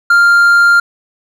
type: tone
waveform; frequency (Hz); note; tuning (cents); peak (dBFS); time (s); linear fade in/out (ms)
triangle; 1396.9; F6; 0; -3; 0.1-0.8; 5
effects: none